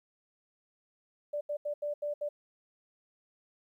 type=tone bursts at uneven times; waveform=sine; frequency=587.3 Hz; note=D5; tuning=in tune; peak=-31 dBFS; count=6; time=1.33-1.41 / 1.49-1.57 / 1.65-1.74 / 1.82-1.94 / 2.02-2.14 / 2.21-2.29 s; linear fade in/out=10 ms; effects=12-bit